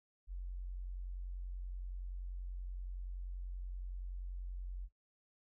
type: tone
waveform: sine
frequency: 45.25 Hz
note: F#1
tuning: 38 cents flat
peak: -40 dBFS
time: 0.27-4.89 s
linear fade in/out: 50 ms
effects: noise-tail reverb RT60 0.1 s tail -19 dB re dry